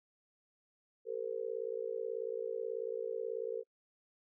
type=tone with amplitude modulation; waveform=sine; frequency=456.1 Hz; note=A#4; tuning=38 cents flat; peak=-31 dBFS; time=1.05-3.64 s; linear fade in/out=50 ms; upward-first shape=sine; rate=58.3 Hz; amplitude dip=100%; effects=noise-tail reverb RT60 0.1 s tail -25 dB re dry